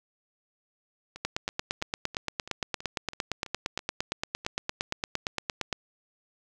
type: two click trains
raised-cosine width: 0.2 ms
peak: -24 / -11 dBFS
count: 11 / 40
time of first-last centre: 1.16-4.449 / 1.25-5.728 s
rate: 3.04 / 8.71 Hz
effects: none